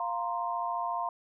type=chord; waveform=sine; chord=F suspended fourth; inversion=none; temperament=equal; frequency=698.5 / 932.3 / 1046.5 Hz; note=F5 / Bb5 / C6; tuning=0 / 0 / 0 cents; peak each=-34 dBFS; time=0-1.09 s; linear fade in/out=2 ms; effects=none